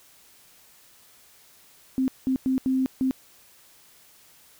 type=tone bursts at uneven times; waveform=sine; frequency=261.6 Hz; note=C4; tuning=in tune; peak=-20 dBFS; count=5; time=1.98-2.08 / 2.27-2.36 / 2.46-2.58 / 2.66-2.86 / 3.01-3.11 s; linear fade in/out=0 ms; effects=white hiss -55 dBFS RMS until 4.59 s